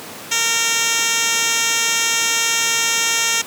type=tone with band-pass filter; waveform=10% pulse; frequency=459.9 Hz; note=A#4; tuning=23 cents flat; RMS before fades=-18 dBFS; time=0.31-3.42 s; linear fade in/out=10 ms; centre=5400 Hz; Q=1.6; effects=pink hiss -33 dBFS RMS until 3.46 s + high-pass 200 Hz 12 dB/octave

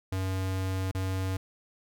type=tone with dropouts; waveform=square; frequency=94.5 Hz; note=F#2; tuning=37 cents sharp; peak=-29 dBFS; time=0.12-1.37 s; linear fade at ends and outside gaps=5 ms; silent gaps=0.914-0.948 s; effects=none

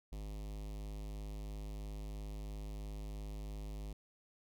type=tone with notch filter; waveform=square; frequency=51.5 Hz; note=G#1; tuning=14 cents flat; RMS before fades=-44 dBFS; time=0.12-3.93 s; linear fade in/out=5 ms; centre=1500 Hz; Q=0.88; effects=none

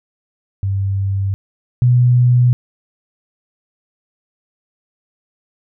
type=tone pair in turn; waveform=sine; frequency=97.8 / 123.35 Hz; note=G2 / B2; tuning=-4 / -2 cents; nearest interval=major third; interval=402 cents; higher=second; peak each=-15 / -8 dBFS; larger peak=second; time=0.63-1.34 / 1.82-2.53 s; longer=neither; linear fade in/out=0 ms; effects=none

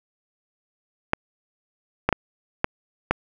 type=clicks; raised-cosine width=0.5 ms; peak=-3 dBFS; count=5; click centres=1.134 / 2.09 / 2.127 / 2.644 / 3.11 s; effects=none

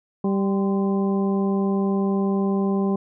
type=harmonic tone with a mistuned harmonic; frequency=196 Hz; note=G3; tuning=in tune; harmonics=1 / 2 / 3 / 4 / 5; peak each=-20 / -25 / -35 / -34 / -35 dBFS; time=0.24-2.96 s; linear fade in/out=5 ms; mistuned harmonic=5; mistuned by=+89 cents; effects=none

